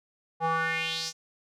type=tone with band-pass filter sweep; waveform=square; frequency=163.3 Hz; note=E3; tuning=16 cents flat; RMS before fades=-29 dBFS; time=0.4-1.13 s; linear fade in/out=50 ms; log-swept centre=790 to 6200 Hz; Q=3.6; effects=none